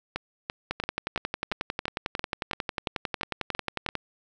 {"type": "two click trains", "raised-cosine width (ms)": 0.3, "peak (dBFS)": [-13, -12], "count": [12, 37], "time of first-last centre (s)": [[0.16, 3.889], [0.71, 3.953]], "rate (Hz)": [2.95, 11.1], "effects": []}